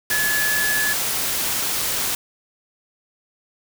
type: tone in noise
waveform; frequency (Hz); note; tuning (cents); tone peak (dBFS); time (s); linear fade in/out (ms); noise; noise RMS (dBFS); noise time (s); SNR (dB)
sine; 1710; A6; -50; -20; 0.11-0.93; 2; white; -23; 0.1-2.15; 0
effects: none